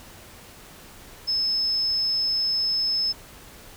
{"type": "tone", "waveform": "sine", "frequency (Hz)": 5220, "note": "E8", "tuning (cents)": -18, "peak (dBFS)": -21, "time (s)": [1.27, 3.13], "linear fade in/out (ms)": 20, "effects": ["pink hiss -46 dBFS RMS until 3.76 s"]}